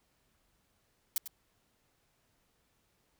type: noise with echo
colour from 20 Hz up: blue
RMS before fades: -30 dBFS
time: 1.16-1.18 s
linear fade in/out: 2 ms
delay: 97 ms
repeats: 1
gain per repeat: -12 dB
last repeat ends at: 1.277 s
effects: pink hiss -74 dBFS RMS until 3.19 s